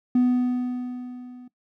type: tone with level ramp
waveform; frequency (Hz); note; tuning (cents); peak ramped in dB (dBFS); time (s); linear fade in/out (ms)
triangle; 248.6; B3; +12; -12 to -39; 0.15-1.48; 5
effects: noise-tail reverb RT60 0.1 s tail -18 dB re dry + tanh soft clip ceiling -11 dBFS